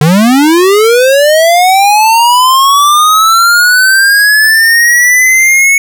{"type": "linear sweep", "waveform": "square", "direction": "up", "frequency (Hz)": [143.7, 2217], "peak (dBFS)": -4, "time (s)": [0.01, 5.78], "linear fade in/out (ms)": 2, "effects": []}